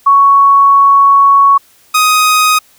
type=tone pair in turn; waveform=sine / sawtooth; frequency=1113 / 1251.3 Hz; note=C#6 / D#6; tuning=+7 / +9 cents; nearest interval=major second; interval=202 cents; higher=second; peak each=-3 dBFS; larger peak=neither; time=0.06-1.58 / 1.94-2.59 s; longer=first; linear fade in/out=10 ms; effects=white hiss -47 dBFS RMS until 2.78 s